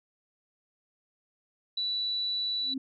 sine tone, 3951 Hz, B7, in tune, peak -28 dBFS, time 1.77-2.74 s, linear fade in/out 5 ms
sine tone with exponential growth, 265.7 Hz, C4, 27 cents sharp, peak -28 dBFS, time 2.6-2.78 s, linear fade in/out 5 ms, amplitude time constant 39 ms
effects none

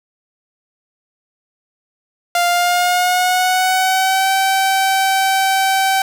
sawtooth tone with pitch glide, 698.5 to 770.6 Hz, F5 to G5, 0 to -30 cents, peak -9 dBFS, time 2.35-6.02 s, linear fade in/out 2 ms, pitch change +170 cents, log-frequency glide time 2.46-4.3 s, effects none

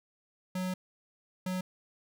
square tone bursts at uneven times, 184.4 Hz, F#3, 6 cents flat, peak -32 dBFS, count 2, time 0.55-0.74 / 1.46-1.61 s, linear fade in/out 5 ms, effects none

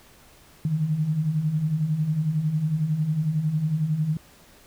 sine beating tone pair, 146.5 / 157.5 Hz, D3 / D#3, -4 / +21 cents, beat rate 11 Hz, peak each -29 / -22 dBFS, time 0.65-4.17 s, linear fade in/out 2 ms, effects pink hiss -53 dBFS RMS until 4.66 s

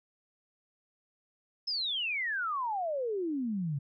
sine exponential sweep, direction down, 5280 to 134.2 Hz, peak -30 dBFS, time 1.67-3.79 s, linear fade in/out 10 ms, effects none

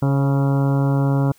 harmonic tone with a mistuned harmonic, 138.59 Hz, C#3, in tune, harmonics 1 / 2 / 3 / 4 / 5 / 6 / 7 / 8 / 9 / 10, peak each -16 / -22 / -30 / -29 / -34 / -34 / -34 / -38 / -40 / -38 dBFS, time 0.02-1.32 s, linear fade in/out 5 ms, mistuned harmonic 4, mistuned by -20 cents, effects white hiss -55 dBFS RMS until 1.38 s

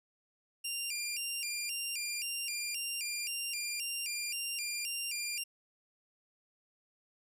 15% pulse tone with vibrato, 2582 Hz, E7, 37 cents flat, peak -28 dBFS, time 0.64-5.44 s, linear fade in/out 10 ms, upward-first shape square, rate 1.9 Hz, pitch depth 130 cents each way, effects none

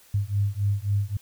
sine beating tone pair, 99.3 / 103 Hz, G2 / G#2, +23 / -14 cents, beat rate 3.7 Hz, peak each -25 dBFS, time 0.14-1.17 s, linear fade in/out 5 ms, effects white hiss -55 dBFS RMS until 1.21 s

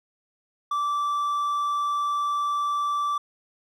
triangle tone, 1165 Hz, D6, 14 cents flat, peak -21 dBFS, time 0.71-3.18 s, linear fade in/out 5 ms, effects none

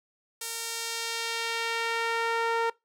sawtooth tone with band-pass filter sweep, 459.6 Hz, A#4, 25 cents flat, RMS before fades -30 dBFS, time 0.41-2.7 s, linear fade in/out 5 ms, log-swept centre 9300 to 1000 Hz, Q 0.82, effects noise-tail reverb RT60 0.2 s tail -22 dB re dry

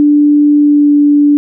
sine tone with pitch glide, 293.7 to 291.2 Hz, D4 to D4, 0 to -15 cents, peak -4 dBFS, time 0-1.37 s, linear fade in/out 0 ms, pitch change -15 cents, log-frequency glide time 0.57-0.93 s, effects none

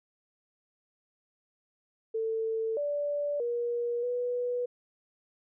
sine tone with pitch steps, 446.4 / 581 / 476.6 / 490 Hz, A4 / D5 / A#4 / B4, +25 / -19 / +38 / -14 cents, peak -28 dBFS, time 2.14-4.66 s, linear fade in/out 10 ms, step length 630 ms, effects none

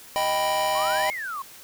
square chord, Eb augmented, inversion none, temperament equal, 622.3 / 784 / 987.8 Hz, Eb5 / G5 / B5, 0 / 0 / 0 cents, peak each -27 dBFS, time 0.16-1.1 s, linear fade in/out 0 ms
click train, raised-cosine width 0.3 ms, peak -21 dBFS, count 71, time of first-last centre 0.18-1.089 s, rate 77 Hz
sine exponential two-way sweep, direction up then down, 1046.5 to 2200 to 1046.5 Hz, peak -29 dBFS, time 0.75-1.42 s, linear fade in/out 2 ms, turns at 1.12 s
effects white hiss -46 dBFS RMS until 1.63 s

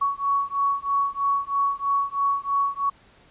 sine beating tone pair, 1117 / 1120.1 Hz, C#6 / C#6, +13 / +18 cents, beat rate 3.1 Hz, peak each -24 dBFS, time 0.01-2.9 s, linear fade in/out 10 ms, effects pink hiss -55 dBFS RMS until 3.3 s + resampled to 8000 Hz

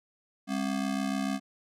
square ring-modulated tone, 234.8 Hz, A#3, 13 cents sharp, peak -26 dBFS, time 0.47-1.4 s, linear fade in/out 50 ms, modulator 33.4 Hz, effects low-pass 10000 Hz 12 dB/octave

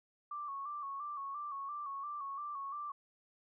sine tone with vibrato, 1140 Hz, C#6, 48 cents sharp, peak -39 dBFS, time 0.31-2.92 s, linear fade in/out 5 ms, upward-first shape square, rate 2.9 Hz, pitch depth 56 cents each way, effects none

